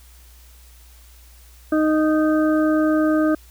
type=harmonic tone; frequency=309.7 Hz; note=D#4; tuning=8 cents flat; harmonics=1 / 2 / 4 / 5; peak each=-16 / -22 / -28 / -30 dBFS; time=1.72-3.35 s; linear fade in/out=5 ms; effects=added 60 Hz sine -45 dBFS peak until 3.5 s + white hiss -52 dBFS RMS until 3.5 s